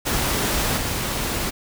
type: noise with level steps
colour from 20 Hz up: pink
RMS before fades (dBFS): -22 / -25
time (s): 0.05-1.51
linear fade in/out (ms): 20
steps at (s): 0.77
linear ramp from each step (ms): 10
effects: none